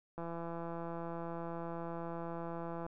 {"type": "click train", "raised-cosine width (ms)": 1, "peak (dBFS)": -29, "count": 452, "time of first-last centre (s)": [0.18, 2.865], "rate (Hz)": 168, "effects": []}